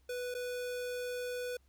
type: tone with dropouts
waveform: square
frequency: 493.9 Hz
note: B4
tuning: in tune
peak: -37 dBFS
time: 0.09-1.57 s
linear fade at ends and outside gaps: 5 ms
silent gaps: 0.342-0.348 s
effects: added 66 Hz sine -65 dBFS peak until 1.68 s + pink hiss -75 dBFS RMS until 1.68 s